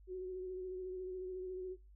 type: tone with vibrato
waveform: sine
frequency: 370 Hz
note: F#4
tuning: in tune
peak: -40 dBFS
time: 0.07-1.77 s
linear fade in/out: 50 ms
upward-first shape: sine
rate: 14 Hz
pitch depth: 26 cents each way
effects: noise-tail reverb RT60 0.3 s tail -25 dB re dry + added 50 Hz sine -57 dBFS peak until 1.95 s